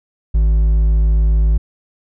triangle tone with hard clipping, 53.7 Hz, A1, 41 cents flat, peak -11 dBFS, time 0.34-1.58 s, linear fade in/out 10 ms, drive 7 dB, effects none

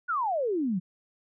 sine exponential sweep, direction down, 1501 to 170 Hz, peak -25 dBFS, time 0.08-0.8 s, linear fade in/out 20 ms, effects none

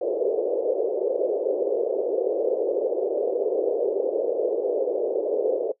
white band-pass noise, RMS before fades -24 dBFS, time 0.01-5.72 s, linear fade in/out 5 ms, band 390 to 540 Hz, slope 48 dB/octave, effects noise-tail reverb RT60 0.1 s tail -19 dB re dry

